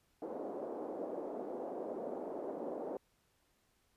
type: band-pass noise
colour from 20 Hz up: white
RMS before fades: -42 dBFS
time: 0.22-2.97 s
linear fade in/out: 2 ms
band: 270 to 620 Hz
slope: 24 dB/octave
effects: pink hiss -75 dBFS RMS until 3.96 s + resampled to 32000 Hz